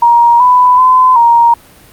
sine tone with pitch steps, 943 / 996 / 1019 / 937 Hz, A#5 / B5 / C6 / A#5, +20 / +14 / -46 / +9 cents, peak -3 dBFS, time 0.02-1.54 s, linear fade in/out 5 ms, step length 380 ms, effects pink hiss -40 dBFS RMS until 1.92 s + Opus 48 kbps

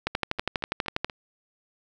two click trains, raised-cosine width 0.3 ms, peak -22 / -9 dBFS, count 5 / 13, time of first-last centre 0.15-1.098 / 0.07-1.046 s, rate 4.22 / 12.3 Hz, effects none

